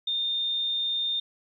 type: tone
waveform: sine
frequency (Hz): 3631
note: A#7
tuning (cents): -46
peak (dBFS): -25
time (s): 0.07-1.2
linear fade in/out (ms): 5
effects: 11-bit